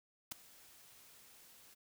white noise with ADSR envelope, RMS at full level -38 dBFS, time 0.31-1.75 s, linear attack 9 ms, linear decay 7 ms, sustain -23 dB, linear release 20 ms, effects none

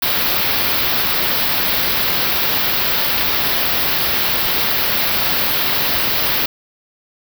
white band-stop noise, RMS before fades -17 dBFS, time 0.02-6.46 s, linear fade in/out 5 ms, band 5100 to 13000 Hz, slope 48 dB/octave, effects none

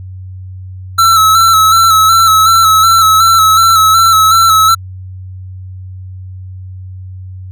square tone with vibrato, 1318.5 Hz, E6, in tune, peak -5 dBFS, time 0.98-4.75 s, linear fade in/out 10 ms, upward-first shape square, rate 2.7 Hz, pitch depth 32 cents each way, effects added 93 Hz sine -24 dBFS peak until 7.51 s

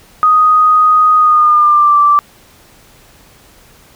sine tone with pitch glide, 1246 to 1169.3 Hz, D#6 to D6, +2 to -8 cents, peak -5 dBFS, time 0.23-2.19 s, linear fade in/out 0 ms, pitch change -110 cents, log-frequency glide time 1.17-1.98 s, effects pink hiss -44 dBFS RMS until 3.95 s

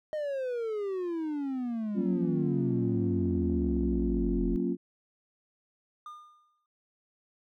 triangle exponential sweep, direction down, 623 to 41.2 Hz, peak -28 dBFS, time 0.13-4.56 s, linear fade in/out 0 ms
sine chord, Gb major seventh, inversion none, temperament equal with one note detuned, 185 / 233.1 / 274.8 / 349.2 Hz, Gb3 / Bb3 / Db4 / F4, 0 / 0 / -15 / 0 cents, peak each -32 dBFS, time 1.94-4.77 s, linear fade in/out 50 ms
triangle tone with exponential decay, 1212 Hz, D#6, 46 cents flat, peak -37 dBFS, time 6.06-6.66 s, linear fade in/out 2 ms, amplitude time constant 130 ms
effects tanh soft clip ceiling -15 dBFS

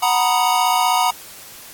square chord, B major seventh, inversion second, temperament equal, 740 / 932.3 / 987.8 / 1244.5 Hz, F#5 / A#5 / B5 / D#6, 0 / 0 / 0 / 0 cents, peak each -20 / -20 / -21 / -24 dBFS, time 0.02-1.11 s, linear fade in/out 10 ms, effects white hiss -39 dBFS RMS until 1.73 s + AAC 64 kbps

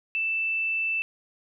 sine tone, 2650 Hz, E7, 9 cents sharp, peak -24 dBFS, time 0.15-1.02 s, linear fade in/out 0 ms, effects none

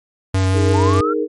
square tone with vibrato, 94.6 Hz, F#2, 39 cents sharp, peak -14 dBFS, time 0.34-1.01 s, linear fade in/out 5 ms, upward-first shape sine, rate 5.8 Hz, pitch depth 10 cents each way
sine chord, D# suspended fourth, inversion none, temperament just, 311.1 / 414.8 / 466.7 Hz, D#4 / G#4 / A#4, 0 / -2 / +2 cents, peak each -21 / -21 / -20 dBFS, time 0.53-1.28 s, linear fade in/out 50 ms
sine linear sweep, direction up, 846 to 1396.9 Hz, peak -19 dBFS, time 0.73-1.14 s, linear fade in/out 20 ms
effects MP3 48 kbps

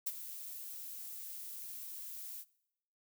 violet noise with ADSR envelope, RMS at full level -34 dBFS, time 0.06-2.45 s, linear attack 11 ms, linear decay 39 ms, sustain -12 dB, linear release 50 ms, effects noise-tail reverb RT60 0.8 s tail -22 dB re dry

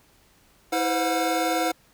square tone cluster, 324.6 / 503 / 523 / 725 / 1356 Hz, E4 / B4 / C5 / F#5 / E6, -27 / +32 / -1 / -35 / +49 cents, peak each -28 / -32 / -33 / -26 / -33 dBFS, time 0.72-1.72 s, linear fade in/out 10 ms, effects pink hiss -59 dBFS RMS until 1.93 s

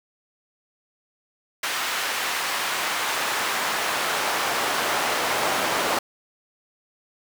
brown noise with high-pass filter sweep, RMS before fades -25 dBFS, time 1.63-5.99 s, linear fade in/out 5 ms, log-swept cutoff 1500 to 680 Hz, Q 0.8, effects none

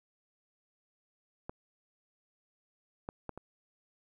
clicks, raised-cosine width 1 ms, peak -25 / -24 / -24 / -30 dBFS, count 4, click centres 1.495 / 3.089 / 3.293 / 3.376 s, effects 11-bit

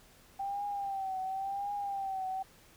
sine tone with vibrato, 784 Hz, G5, in tune, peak -33 dBFS, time 0.39-2.43 s, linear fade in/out 10 ms, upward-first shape triangle, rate 0.93 Hz, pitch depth 75 cents each way, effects pink hiss -60 dBFS RMS until 2.76 s

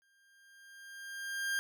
40% pulse tone with exponential growth, 1600 Hz, G6, 35 cents sharp, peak -29 dBFS, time 0.02-1.59 s, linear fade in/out 0 ms, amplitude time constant 340 ms, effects none

